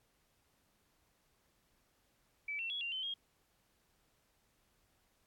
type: tone with pitch steps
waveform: sine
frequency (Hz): 2304 / 2703 / 3354 / 2775 / 3066 / 3252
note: D7 / E7 / G#7 / F7 / G7 / G#7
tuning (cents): -34 / +43 / +16 / -12 / -39 / -37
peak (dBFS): -37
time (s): 2.48-3.14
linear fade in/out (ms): 5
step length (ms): 110
effects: pink hiss -75 dBFS RMS until 5.26 s + AAC 64 kbps